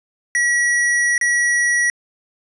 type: tone with dropouts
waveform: square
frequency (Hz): 1926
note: B6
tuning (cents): -44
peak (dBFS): -15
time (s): 0.35-1.9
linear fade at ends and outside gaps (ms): 1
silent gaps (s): 1.179-1.212
effects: resampled to 24000 Hz